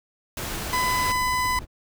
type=noise; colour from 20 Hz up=pink; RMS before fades=-31 dBFS; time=0.37-1.12 s; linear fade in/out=2 ms
type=tone; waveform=30% pulse; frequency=1004 Hz; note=B5; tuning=28 cents sharp; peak=-19 dBFS; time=0.73-1.59 s; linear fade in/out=2 ms
type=noise with tremolo; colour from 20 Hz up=brown; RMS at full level=-32 dBFS; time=0.91-1.67 s; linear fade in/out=50 ms; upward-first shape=triangle; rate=17 Hz; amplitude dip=60%
effects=none